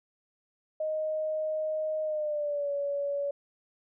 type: tone with pitch glide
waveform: sine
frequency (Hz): 622.3 to 567.4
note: D#5 to C#5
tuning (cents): 0 to +40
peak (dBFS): -28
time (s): 0.8-3.31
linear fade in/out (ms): 5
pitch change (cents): -160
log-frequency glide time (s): 2.03-2.71
effects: none